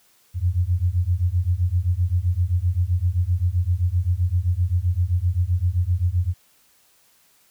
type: beating tone pair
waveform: sine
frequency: 85.3 / 93 Hz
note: F2 / F#2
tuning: -40 / +9 cents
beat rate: 7.7 Hz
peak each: -21 dBFS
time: 0.34-6.34 s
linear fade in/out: 50 ms
effects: white hiss -59 dBFS RMS until 7.5 s